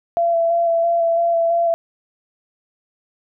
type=tone with vibrato; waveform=sine; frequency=675 Hz; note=E5; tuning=41 cents sharp; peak=-14 dBFS; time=0.17-1.74 s; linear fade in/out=0 ms; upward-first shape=square; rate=3 Hz; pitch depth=15 cents each way; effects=none